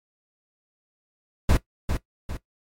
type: noise with echo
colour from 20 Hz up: brown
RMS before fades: -17 dBFS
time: 1.49-1.57 s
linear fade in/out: 2 ms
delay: 400 ms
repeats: 2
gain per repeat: -7 dB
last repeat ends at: 2.37 s
effects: noise-tail reverb RT60 0.1 s tail -17 dB re dry + MP3 64 kbps